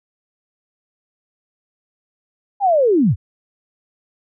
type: linear sweep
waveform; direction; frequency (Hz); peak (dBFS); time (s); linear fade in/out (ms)
sine; down; 830.6 to 69.3; -11; 2.6-3.16; 50
effects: none